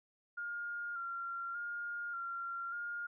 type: tone with vibrato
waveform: sine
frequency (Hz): 1396.9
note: F6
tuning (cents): 0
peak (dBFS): -38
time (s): 0.37-3.07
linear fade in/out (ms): 10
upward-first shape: square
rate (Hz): 0.85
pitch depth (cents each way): 24
effects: none